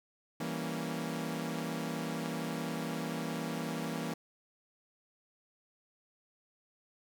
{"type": "chord", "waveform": "sawtooth", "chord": "E diminished seventh", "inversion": "none", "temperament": "equal", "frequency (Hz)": [164.81, 196, 233.1, 277.2], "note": ["E3", "G3", "Bb3", "Db4"], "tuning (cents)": [0, 0, 0, 0], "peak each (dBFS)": [-35, -40, -35, -38], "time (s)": [0.4, 4.14], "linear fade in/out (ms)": 5, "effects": []}